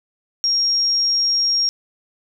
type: tone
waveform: sine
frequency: 5580 Hz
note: F8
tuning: 2 cents flat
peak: -15 dBFS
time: 0.44-1.69 s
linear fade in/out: 0 ms
effects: none